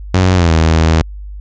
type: tone with pitch glide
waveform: sawtooth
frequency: 92.5 to 80.53 Hz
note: F#2 to E2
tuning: 0 to -40 cents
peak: -4 dBFS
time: 0.14-1.02 s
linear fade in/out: 5 ms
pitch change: -240 cents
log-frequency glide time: 0.34-0.52 s
effects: added 50 Hz sine -25 dBFS peak until 1.4 s + resampled to 16000 Hz